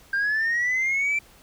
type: linear sweep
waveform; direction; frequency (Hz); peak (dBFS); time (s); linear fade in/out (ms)
sine; up; 1578 to 2351; -19; 0.13-1.19; 5
effects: tanh soft clip ceiling -19 dBFS + pink hiss -53 dBFS RMS until 1.42 s